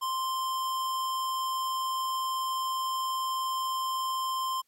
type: tone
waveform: square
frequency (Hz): 1046.5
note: C6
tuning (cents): 0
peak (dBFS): -29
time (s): 0.01-4.62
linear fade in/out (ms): 20
effects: white hiss -74 dBFS RMS until 4.67 s + MP3 64 kbps